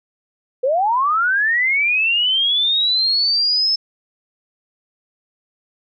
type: linear sweep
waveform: sine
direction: up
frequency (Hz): 486.1 to 5274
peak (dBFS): -14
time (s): 0.63-3.76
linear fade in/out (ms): 10
effects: none